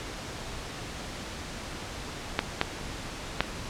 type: clicks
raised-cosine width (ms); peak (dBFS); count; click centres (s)
0.3; -6; 3; 2.391 / 2.614 / 3.406
effects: pink hiss -38 dBFS RMS until 3.69 s + low-pass 7000 Hz 12 dB/octave